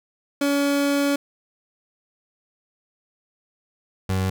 30% pulse tone pair in turn, 283.1 / 94.47 Hz, C#4 / F#2, +37 / +37 cents, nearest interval octave + perfect fifth, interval 1900 cents, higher first, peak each -16 / -18 dBFS, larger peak first, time 0.41-1.16 / 4.09-4.3 s, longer first, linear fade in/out 5 ms, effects none

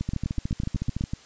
two click trains, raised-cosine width 5 ms, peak -15 / -15 dBFS, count 10 / 14, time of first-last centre 0.01-1.135 / 0.09-1.039 s, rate 8 / 13.7 Hz, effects white hiss -51 dBFS RMS until 1.25 s + resampled to 16000 Hz

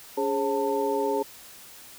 sine tone cluster, 282.5 / 414.2 / 538 / 892 Hz, C#4 / G#4 / C5 / A5, +33 / -5 / +48 / +23 cents, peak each -32 / -26 / -30 / -29 dBFS, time 0.17-1.23 s, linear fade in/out 10 ms, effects white hiss -47 dBFS RMS until 1.98 s

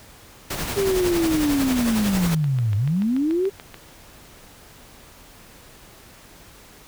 pink noise with tremolo, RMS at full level -26 dBFS, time 0.5-2.35 s, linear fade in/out 5 ms, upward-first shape sine, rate 11 Hz, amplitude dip 45%
sine linear two-way sweep, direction down then up, 401.9 to 98 to 401.9 Hz, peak -18 dBFS, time 0.76-3.5 s, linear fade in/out 20 ms, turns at 2.76 s
click train, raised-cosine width 0.3 ms, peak -21 dBFS, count 15, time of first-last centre 1.72-3.743 s, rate 6.92 Hz
effects pink hiss -47 dBFS RMS until 6.87 s

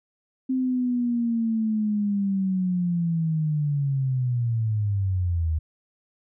sine linear sweep, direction down, 261.6 to 77 Hz, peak -21 dBFS, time 0.49-5.59 s, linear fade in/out 10 ms, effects none

